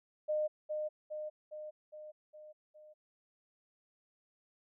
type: tone with echo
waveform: sine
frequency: 610 Hz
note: D#5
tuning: 34 cents flat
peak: -30 dBFS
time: 0.28-0.48 s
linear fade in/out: 20 ms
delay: 410 ms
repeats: 6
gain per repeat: -4 dB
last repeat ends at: 2.94 s
effects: none